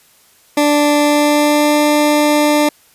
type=tone with pitch glide; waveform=20% pulse; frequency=293.7 to 297.3 Hz; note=D4 to D4; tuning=0 to +21 cents; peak=-5 dBFS; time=0.57-2.69 s; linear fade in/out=5 ms; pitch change=+21 cents; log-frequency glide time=0.98-1.78 s; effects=white hiss -50 dBFS RMS until 2.94 s + resampled to 32000 Hz